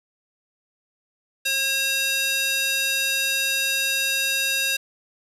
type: tone with high-pass filter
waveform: square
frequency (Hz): 541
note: C#5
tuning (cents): -42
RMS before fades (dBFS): -23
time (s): 1.45-4.77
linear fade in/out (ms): 10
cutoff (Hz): 2600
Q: 1.4
effects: resampled to 32000 Hz + 7-bit